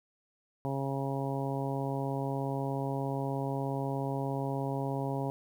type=harmonic tone; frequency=136.8 Hz; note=C#3; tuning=23 cents flat; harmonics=1 / 2 / 3 / 4 / 5 / 6 / 7; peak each=-34 / -37 / -39 / -40 / -41 / -42 / -42 dBFS; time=0.65-5.3 s; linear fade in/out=0 ms; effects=10-bit